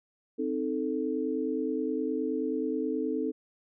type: chord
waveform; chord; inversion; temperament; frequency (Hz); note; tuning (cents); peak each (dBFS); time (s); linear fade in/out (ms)
sine; A diminished; first; equal; 261.6 / 311.1 / 440; C4 / Eb4 / A4; 0 / 0 / 0; -32; 0.38-3.32; 20
effects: none